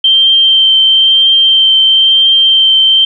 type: tone with vibrato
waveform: sine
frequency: 3136 Hz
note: G7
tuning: in tune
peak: -4 dBFS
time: 0.04-3.05 s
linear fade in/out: 5 ms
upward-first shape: triangle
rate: 1 Hz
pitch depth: 13 cents each way
effects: none